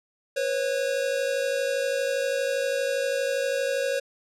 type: tone pair together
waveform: square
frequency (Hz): 493.9 / 546.4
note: B4 / C#5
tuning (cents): 0 / -25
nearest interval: major second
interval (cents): 175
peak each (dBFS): -30 / -26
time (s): 0.36-4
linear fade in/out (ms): 10
effects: low-pass 10000 Hz 12 dB/octave